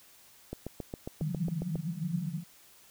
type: click train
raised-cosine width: 2 ms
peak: -23 dBFS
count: 10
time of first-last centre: 0.53-1.756 s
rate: 7.34 Hz
type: band-pass noise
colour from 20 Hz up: white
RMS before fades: -34 dBFS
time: 1.2-2.44 s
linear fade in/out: 20 ms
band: 150 to 180 Hz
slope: 96 dB/octave
effects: white hiss -58 dBFS RMS until 2.9 s